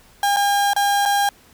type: tone with dropouts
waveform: 35% pulse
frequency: 807 Hz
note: G#5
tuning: 50 cents flat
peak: -14 dBFS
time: 0.23-1.29 s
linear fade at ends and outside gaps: 2 ms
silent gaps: 0.363-0.368 / 0.734-0.763 / 1.054-1.058 s
effects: pink hiss -51 dBFS RMS until 1.53 s